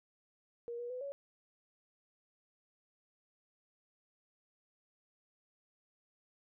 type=tone with pitch steps; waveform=sine; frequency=472.5 / 481 / 503 / 560 Hz; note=A#4 / B4 / B4 / C#5; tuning=+23 / -46 / +32 / +18 cents; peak=-39 dBFS; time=0.68-1.12 s; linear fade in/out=0 ms; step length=110 ms; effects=none